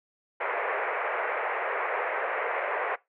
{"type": "band-pass noise", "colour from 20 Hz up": "pink", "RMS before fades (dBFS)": -30, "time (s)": [0.4, 2.96], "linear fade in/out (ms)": 10, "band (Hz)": [440, 2300], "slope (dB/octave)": 48, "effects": ["noise-tail reverb RT60 0.2 s tail -21 dB re dry"]}